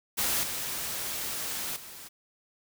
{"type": "noise with level steps", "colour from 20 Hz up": "white", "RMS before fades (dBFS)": [-28, -34, -45], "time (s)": [0.17, 2.09], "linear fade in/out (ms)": 20, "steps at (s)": [0.43, 1.76], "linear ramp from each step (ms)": 5, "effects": []}